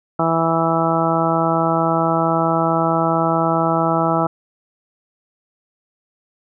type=harmonic tone; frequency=164.5 Hz; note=E3; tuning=3 cents flat; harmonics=1 / 2 / 3 / 4 / 5 / 6 / 7 / 8; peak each=-22 / -22 / -26 / -21 / -22 / -26 / -27 / -22 dBFS; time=0.19-4.27 s; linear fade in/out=5 ms; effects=none